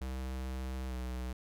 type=tone with pitch glide; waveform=square; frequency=64.8 to 62.81 Hz; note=C2 to B1; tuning=-16 to +30 cents; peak=-37 dBFS; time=0.01-1.33 s; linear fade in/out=5 ms; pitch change=-54 cents; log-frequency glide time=0.87-0.94 s; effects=none